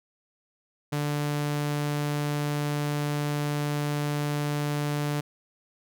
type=tone; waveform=sawtooth; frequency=146.83 Hz; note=D3; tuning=in tune; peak=-22 dBFS; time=0.92-5.21 s; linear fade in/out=10 ms; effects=none